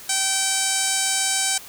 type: tone with low-pass filter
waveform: 5% pulse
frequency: 773 Hz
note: G5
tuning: 24 cents flat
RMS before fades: -22 dBFS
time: 0.09-1.58 s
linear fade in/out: 5 ms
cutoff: 8700 Hz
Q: 2.6
effects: white hiss -41 dBFS RMS until 1.68 s